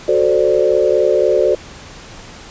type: chord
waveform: sine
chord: D dominant seventh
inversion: first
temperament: equal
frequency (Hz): 370 / 440 / 523.3 / 587.3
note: F#4 / A4 / C5 / D5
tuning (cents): 0 / 0 / 0 / 0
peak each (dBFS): -16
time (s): 0.08-1.55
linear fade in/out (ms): 5
effects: pink hiss -36 dBFS RMS until 2.5 s + resampled to 16000 Hz